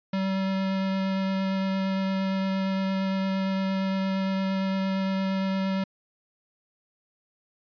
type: tone with vibrato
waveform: square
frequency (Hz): 191.9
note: G3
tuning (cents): -37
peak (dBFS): -25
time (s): 0.13-5.84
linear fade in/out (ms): 5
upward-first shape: triangle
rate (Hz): 8.7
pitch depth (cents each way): 10
effects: resampled to 11025 Hz